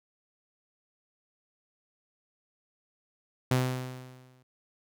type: tone with exponential decay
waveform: sawtooth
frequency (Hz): 127.8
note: C3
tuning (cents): -40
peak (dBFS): -18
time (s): 3.51-4.43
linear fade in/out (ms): 5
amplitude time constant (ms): 200
effects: none